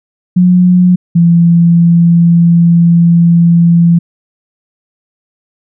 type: tone pair in turn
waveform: sine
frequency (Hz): 180 / 169.9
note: F#3 / F3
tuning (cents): -47 / -47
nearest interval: minor second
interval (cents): 100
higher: first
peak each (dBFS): -3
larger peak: neither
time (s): 0.36-0.96 / 1.15-3.99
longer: second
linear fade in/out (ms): 10
effects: none